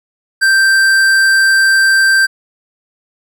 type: tone with tanh clipping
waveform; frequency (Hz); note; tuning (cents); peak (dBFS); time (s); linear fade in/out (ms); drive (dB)
sine; 1568; G6; 0; -9; 0.41-2.27; 20; 15
effects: none